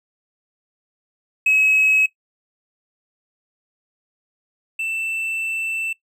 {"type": "tone pair in turn", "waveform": "triangle", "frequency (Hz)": [2562, 2664], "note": ["E7", "E7"], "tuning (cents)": [-50, 18], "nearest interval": "minor second", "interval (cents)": 68, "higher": "second", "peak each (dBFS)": [-11, -20], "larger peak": "first", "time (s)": [[1.46, 2.06], [4.79, 5.93]], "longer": "second", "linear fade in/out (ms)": 5, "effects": ["noise-tail reverb RT60 0.1 s tail -20 dB re dry", "tanh soft clip ceiling -8 dBFS"]}